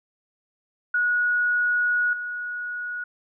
sine tone with level steps, 1457 Hz, F#6, 27 cents flat, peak -19 / -28 dBFS, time 0.94-3.04 s, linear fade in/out 5 ms, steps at 2.13 s, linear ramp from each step 2 ms, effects none

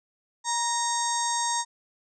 harmonic tone with a mistuned harmonic, 929 Hz, A#5, 6 cents flat, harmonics 1 / 2 / 4 / 5 / 6 / 7 / 8 / 9, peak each -27 / -36 / -35 / -41 / -36 / -32 / -36 / -35 dBFS, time 0.44-1.65 s, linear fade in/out 50 ms, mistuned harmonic 1, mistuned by +31 cents, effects none

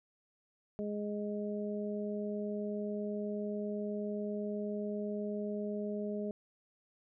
harmonic tone, 207.7 Hz, G#3, in tune, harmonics 1 / 2 / 3, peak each -37 / -39 / -42 dBFS, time 0.79-6.31 s, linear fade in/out 0 ms, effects none

